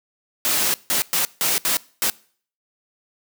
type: noise bursts at uneven times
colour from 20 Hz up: white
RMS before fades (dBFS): -20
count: 6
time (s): 0.45-0.74 / 0.9-1.02 / 1.13-1.25 / 1.41-1.58 / 1.65-1.77 / 2.02-2.1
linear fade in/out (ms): 0
effects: noise-tail reverb RT60 0.5 s tail -23 dB re dry + high-pass 150 Hz 12 dB/octave